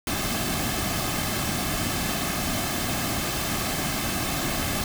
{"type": "noise with comb filter", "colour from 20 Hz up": "pink", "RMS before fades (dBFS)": -27, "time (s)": [0.07, 4.84], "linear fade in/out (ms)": 2, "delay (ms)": 2.1, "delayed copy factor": -0.55, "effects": []}